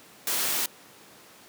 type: noise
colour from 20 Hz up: white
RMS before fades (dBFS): -27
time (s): 0.27-0.66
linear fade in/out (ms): 2
effects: pink hiss -51 dBFS RMS until 1.48 s + high-pass 200 Hz 12 dB/octave